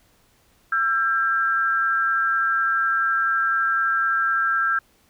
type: tone pair together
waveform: sine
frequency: 1344.1 / 1600 Hz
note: E6 / G6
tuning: +33 / +35 cents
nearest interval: minor third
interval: 302 cents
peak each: -21 dBFS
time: 0.72-4.79 s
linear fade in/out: 5 ms
effects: pink hiss -60 dBFS RMS until 5.09 s